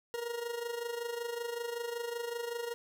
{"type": "tone with amplitude modulation", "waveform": "40% pulse", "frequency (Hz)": 471.9, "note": "A#4", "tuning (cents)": 21, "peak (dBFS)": -32, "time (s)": [0.14, 2.74], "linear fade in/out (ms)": 0, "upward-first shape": "sine", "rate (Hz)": 25.3, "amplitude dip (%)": 65, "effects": []}